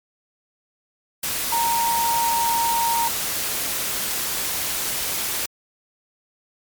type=tone in noise; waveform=sine; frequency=929 Hz; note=A#5; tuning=6 cents flat; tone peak=-19 dBFS; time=1.52-3.08 s; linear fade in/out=5 ms; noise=white; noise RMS=-25 dBFS; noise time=1.23-5.46 s; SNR=+3 dB; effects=MP3 96 kbps